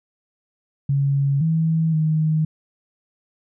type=tone with pitch steps; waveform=sine; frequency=139.5 / 161.5 / 156.4 Hz; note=C#3 / E3 / D#3; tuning=+11 / -35 / +9 cents; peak=-16 dBFS; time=0.89-2.45 s; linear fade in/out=5 ms; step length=520 ms; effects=none